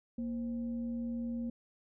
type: tone with frequency modulation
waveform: sine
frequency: 235.3 Hz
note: A#3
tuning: 16 cents sharp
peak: -34 dBFS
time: 0.18-1.5 s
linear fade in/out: 5 ms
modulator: 288 Hz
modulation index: 0.32
effects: none